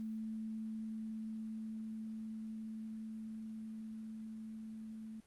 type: tone with level ramp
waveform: sine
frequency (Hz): 220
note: A3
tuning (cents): 0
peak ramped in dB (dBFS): -39 to -45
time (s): 0-5.2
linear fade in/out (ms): 0
effects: pink hiss -69 dBFS RMS until 5.26 s + Opus 32 kbps